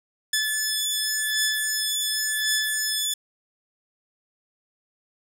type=beating tone pair; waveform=10% pulse; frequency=1732 / 1732.91 Hz; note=A6 / A6; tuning=-28 / -27 cents; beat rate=0.91 Hz; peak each=-16 / -18 dBFS; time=0.33-3.14 s; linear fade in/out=5 ms; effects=none